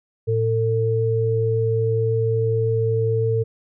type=tone pair together; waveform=sine; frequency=112.6 / 449.1 Hz; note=A2 / A4; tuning=+40 / +35 cents; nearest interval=2 octaves; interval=2395 cents; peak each=-20 dBFS; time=0.27-3.44 s; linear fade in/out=20 ms; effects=none

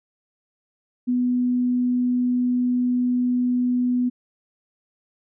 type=tone; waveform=sine; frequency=247.6 Hz; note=B3; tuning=5 cents sharp; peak=-18 dBFS; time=1.07-4.1 s; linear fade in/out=20 ms; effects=none

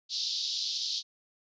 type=band-pass noise; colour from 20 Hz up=white; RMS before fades=-33 dBFS; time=0.09-1.03 s; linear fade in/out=50 ms; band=3500 to 5300 Hz; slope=48 dB/octave; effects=resampled to 16000 Hz

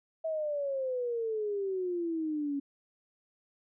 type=exponential sweep; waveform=sine; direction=down; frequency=651 to 277.2 Hz; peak=-30 dBFS; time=0.24-2.6 s; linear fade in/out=10 ms; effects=none

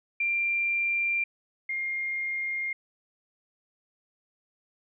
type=tone pair in turn; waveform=sine; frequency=2375 / 2123 Hz; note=D7 / C7; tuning=+19 / +25 cents; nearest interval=major second; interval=194 cents; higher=first; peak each=-24 / -28 dBFS; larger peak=first; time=0.2-1.24 / 1.69-2.73 s; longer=neither; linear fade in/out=5 ms; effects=none

